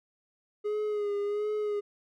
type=tone with vibrato; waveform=triangle; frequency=415.3 Hz; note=G#4; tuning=in tune; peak=-26 dBFS; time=0.64-1.81 s; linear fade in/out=20 ms; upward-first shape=sine; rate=1.4 Hz; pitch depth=38 cents each way; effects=none